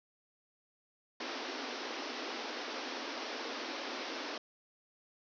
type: band-pass noise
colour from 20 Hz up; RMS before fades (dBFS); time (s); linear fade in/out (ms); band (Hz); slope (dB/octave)
pink; -41; 1.2-4.38; 5; 240 to 5800; 96
effects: none